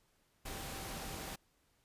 sine tone in noise, 781 Hz, G5, 7 cents flat, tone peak -53 dBFS, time 0.45-1.36 s, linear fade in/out 10 ms, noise pink, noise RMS -44 dBFS, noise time 0.45-1.36 s, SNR -12 dB, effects pink hiss -74 dBFS RMS until 1.84 s + resampled to 32000 Hz

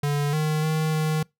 square tone with pitch steps, 144.9 / 154.3 / 156.8 / 155.8 Hz, D3 / D#3 / D#3 / D#3, -23 / -14 / +14 / +3 cents, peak -22 dBFS, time 0.03-1.23 s, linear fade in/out 5 ms, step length 300 ms, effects noise-tail reverb RT60 0.2 s tail -25 dB re dry

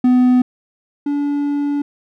triangle tone pair in turn, 250.6 / 287.6 Hz, B3 / D4, +25 / -36 cents, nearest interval major second, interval 239 cents, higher second, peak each -7 / -14 dBFS, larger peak first, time 0.04-0.42 / 1.06-1.82 s, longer second, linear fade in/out 5 ms, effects none

